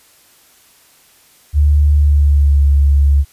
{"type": "tone with pitch glide", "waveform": "sine", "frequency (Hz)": [73.42, 70.63], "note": ["D2", "C#2"], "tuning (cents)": [0, 33], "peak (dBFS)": -7, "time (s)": [1.53, 3.25], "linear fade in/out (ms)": 50, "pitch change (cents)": -67, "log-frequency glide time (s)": [1.95, 2.63], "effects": ["white hiss -49 dBFS RMS until 3.32 s", "resampled to 32000 Hz"]}